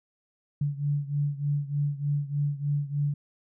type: beating tone pair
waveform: sine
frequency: 143.4 / 146.7 Hz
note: D3 / D3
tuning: -41 / -2 cents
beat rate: 3.3 Hz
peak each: -27 / -30 dBFS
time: 0.61-3.14 s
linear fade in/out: 5 ms
effects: none